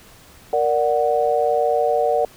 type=chord; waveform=sine; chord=Bb augmented; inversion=none; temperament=equal; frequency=466.2 / 587.3 / 740 Hz; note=Bb4 / D5 / F#5; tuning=0 / 0 / 0 cents; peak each=-20 dBFS; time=0.53-2.25 s; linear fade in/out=2 ms; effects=pink hiss -47 dBFS RMS until 2.36 s